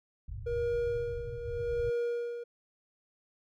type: low-pass noise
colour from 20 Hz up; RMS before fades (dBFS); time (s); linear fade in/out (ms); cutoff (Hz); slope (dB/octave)
white; -41; 0.28-1.9; 5; 130; 96
type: tone with tremolo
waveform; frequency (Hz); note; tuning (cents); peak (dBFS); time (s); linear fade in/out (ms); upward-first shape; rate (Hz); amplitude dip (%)
triangle; 475.1; A#4; +33; -26; 0.46-2.44; 10; sine; 0.86; 70
effects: none